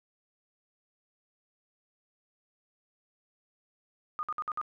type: tone bursts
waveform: sine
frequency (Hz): 1226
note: D#6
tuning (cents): -26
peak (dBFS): -30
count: 5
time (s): 4.19-4.614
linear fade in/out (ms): 0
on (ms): 40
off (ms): 56
effects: none